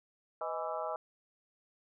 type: harmonic tone with a mistuned harmonic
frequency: 165.9 Hz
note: E3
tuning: 11 cents sharp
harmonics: 3 / 4 / 5 / 6 / 7 / 8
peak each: -43 / -38 / -41 / -44 / -43 / -43 dBFS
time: 0.41-0.96 s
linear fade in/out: 2 ms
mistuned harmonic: 4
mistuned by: -89 cents
effects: none